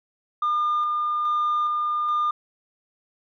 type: tone with tremolo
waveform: sine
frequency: 1208 Hz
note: D6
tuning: 48 cents sharp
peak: -18 dBFS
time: 0.42-2.31 s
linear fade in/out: 5 ms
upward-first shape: square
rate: 1.2 Hz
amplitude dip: 25%
effects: tanh soft clip ceiling -18 dBFS